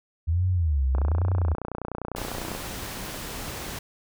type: tone with vibrato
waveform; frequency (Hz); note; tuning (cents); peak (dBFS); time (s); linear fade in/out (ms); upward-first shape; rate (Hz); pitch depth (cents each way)
sine; 77.7; D#2; -2; -20; 0.27-1.55; 20; sine; 1.2; 300
type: click train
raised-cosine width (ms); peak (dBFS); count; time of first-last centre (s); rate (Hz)
1; -18; 49; 0.95-2.55; 30
type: noise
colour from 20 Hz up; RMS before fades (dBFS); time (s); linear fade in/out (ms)
pink; -35; 2.16-3.79; 5
effects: none